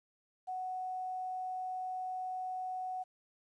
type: tone with quantisation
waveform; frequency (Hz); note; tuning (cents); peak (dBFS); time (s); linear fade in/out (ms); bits
sine; 742; F#5; +5; -36; 0.47-3.04; 20; 11
effects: resampled to 22050 Hz